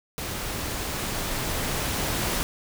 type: noise with level ramp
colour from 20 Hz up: pink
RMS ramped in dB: -32 to -26 dBFS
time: 0.18-2.43 s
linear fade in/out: 0 ms
effects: none